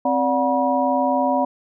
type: tone cluster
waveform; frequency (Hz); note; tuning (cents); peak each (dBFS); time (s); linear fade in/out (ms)
sine; 262.4 / 579 / 732 / 964; C4 / D5 / F#5 / B5; +5 / -25 / -19 / -42; -22; 0.05-1.45; 5
effects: none